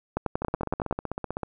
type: two click trains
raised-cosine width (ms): 1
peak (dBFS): -16 / -11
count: 17 / 9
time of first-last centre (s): 0.42-1.433 / 0.17-0.911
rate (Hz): 15.8 / 10.8
effects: none